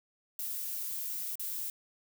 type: noise with dropouts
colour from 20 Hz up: violet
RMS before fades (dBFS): -37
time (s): 0.39-1.7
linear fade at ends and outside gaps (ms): 2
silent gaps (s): 1.355-1.395
effects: none